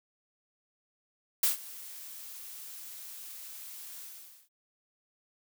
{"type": "noise with ADSR envelope", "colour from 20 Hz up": "blue", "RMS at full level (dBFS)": -24, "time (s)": [1.43, 4.49], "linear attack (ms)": 4, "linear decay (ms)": 130, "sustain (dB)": -21, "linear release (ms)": 480, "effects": []}